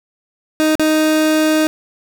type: tone with dropouts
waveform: 30% pulse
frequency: 311.1 Hz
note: D#4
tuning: in tune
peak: -9 dBFS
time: 0.6-1.67 s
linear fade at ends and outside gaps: 0 ms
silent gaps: 0.754-0.796 s
effects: none